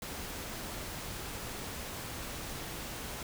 pink noise, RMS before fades -41 dBFS, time 0.02-3.23 s, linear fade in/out 2 ms, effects none

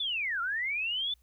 sine linear two-way sweep, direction down then up, 3544 to 1337 to 3544 Hz, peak -29 dBFS, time 0-1.14 s, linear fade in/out 5 ms, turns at 0.41 s, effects added 60 Hz sine -62 dBFS peak until 1.22 s + white hiss -73 dBFS RMS until 1.22 s

